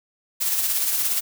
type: noise with tremolo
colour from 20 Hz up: blue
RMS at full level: -21 dBFS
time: 0.4-1.21 s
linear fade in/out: 20 ms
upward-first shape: sine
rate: 17 Hz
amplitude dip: 40%
effects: none